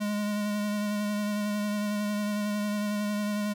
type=tone with vibrato; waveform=square; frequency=207.7 Hz; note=G#3; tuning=in tune; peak=-28 dBFS; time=0-3.54 s; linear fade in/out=20 ms; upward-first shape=sine; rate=11 Hz; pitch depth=19 cents each way; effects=none